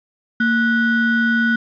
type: ring-modulated tone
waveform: triangle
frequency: 853 Hz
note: G#5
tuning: 46 cents sharp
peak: -9 dBFS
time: 0.4-1.56 s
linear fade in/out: 5 ms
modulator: 623 Hz
effects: resampled to 11025 Hz + 8-bit